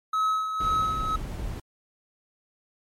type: tone with tremolo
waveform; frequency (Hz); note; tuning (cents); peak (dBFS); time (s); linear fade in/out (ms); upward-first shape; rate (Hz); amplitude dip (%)
triangle; 1284; E6; -46; -19; 0.13-1.16; 5; sine; 2; 55
type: noise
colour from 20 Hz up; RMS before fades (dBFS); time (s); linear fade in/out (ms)
brown; -33; 0.6-1.6; 5
effects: MP3 64 kbps